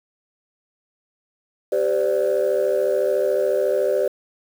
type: chord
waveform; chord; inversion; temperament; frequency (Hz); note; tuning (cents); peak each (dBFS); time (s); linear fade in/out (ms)
sine; G suspended fourth; none; equal with one note detuned; 392 / 513.4 / 587.3; G4 / C5 / D5; 0 / -33 / 0; -21 / -20 / -20; 1.72-4.08; 5
effects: tanh soft clip ceiling -12 dBFS + 7-bit